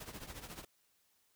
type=noise with tremolo; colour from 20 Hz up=pink; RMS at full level=-45 dBFS; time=0-0.65 s; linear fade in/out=5 ms; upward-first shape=triangle; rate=14 Hz; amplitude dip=80%; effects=white hiss -74 dBFS RMS until 1.35 s